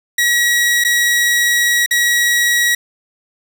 sawtooth tone with dropouts, 1915 Hz, A#6, 46 cents sharp, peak -8 dBFS, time 0.18-2.75 s, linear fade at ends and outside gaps 5 ms, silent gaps 0.84-0.847 / 1.862-1.909 s, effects none

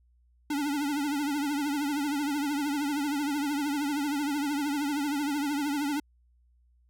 square tone with vibrato, 288.5 Hz, D4, 31 cents flat, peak -28 dBFS, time 0.5-6 s, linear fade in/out 5 ms, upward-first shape triangle, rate 13 Hz, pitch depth 100 cents each way, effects added 60 Hz sine -61 dBFS peak until 6.89 s

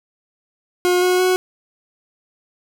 40% pulse tone with pitch steps, 359.1 / 363.7 / 368.3 Hz, F4 / F#4 / F#4, +48 / -30 / -8 cents, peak -13 dBFS, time 0.85-1.36 s, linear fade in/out 0 ms, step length 170 ms, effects none

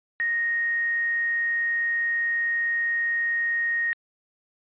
sine tone with quantisation, 1864.7 Hz, A#6, in tune, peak -22 dBFS, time 0.2-3.93 s, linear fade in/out 0 ms, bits 7, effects resampled to 8000 Hz

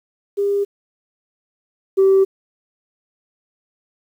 sine tone pair in turn, 402.3 / 386.3 Hz, G4 / G4, +45 / -25 cents, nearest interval minor second, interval 70 cents, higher first, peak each -15 / -8 dBFS, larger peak second, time 0.37-0.65 / 1.97-2.25 s, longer neither, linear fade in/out 20 ms, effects tanh soft clip ceiling -7 dBFS + 8-bit

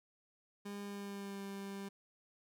30% pulse tone with pitch glide, 202.4 to 197.55 Hz, G#3 to G3, -44 to +14 cents, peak -40 dBFS, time 0.65-1.89 s, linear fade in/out 10 ms, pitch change -42 cents, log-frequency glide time 0.82-1.42 s, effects none

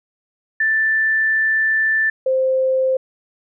sine tone pair in turn, 1766 / 522.9 Hz, A6 / C5, +6 / -1 cents, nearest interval octave + major sixth, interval 2107 cents, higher first, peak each -14 dBFS, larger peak neither, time 0.6-2.1 / 2.26-2.97 s, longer first, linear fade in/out 5 ms, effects none

